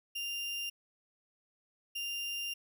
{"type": "tone bursts at uneven times", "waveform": "35% pulse", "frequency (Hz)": 2794, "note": "F7", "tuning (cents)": 0, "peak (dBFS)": -34, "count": 2, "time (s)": [[0.15, 0.7], [1.95, 2.54]], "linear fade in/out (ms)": 10, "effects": []}